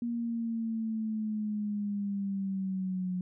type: linear sweep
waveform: sine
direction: down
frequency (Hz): 237.3 to 180.9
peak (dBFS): -30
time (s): 0.02-3.21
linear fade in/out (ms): 2
effects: none